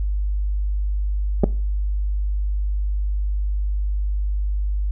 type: clicks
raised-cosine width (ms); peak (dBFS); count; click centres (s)
2; -3; 2; 1.436 / 1.441
effects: noise-tail reverb RT60 0.4 s tail -20 dB re dry + added 50 Hz sine -19 dBFS peak until 4.91 s